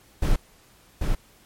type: noise with echo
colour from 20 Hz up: brown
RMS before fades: -19 dBFS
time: 0.22-0.36 s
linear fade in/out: 5 ms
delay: 790 ms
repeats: 1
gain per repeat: -3 dB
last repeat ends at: 1.15 s
effects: pink hiss -56 dBFS RMS until 1.45 s + MP3 64 kbps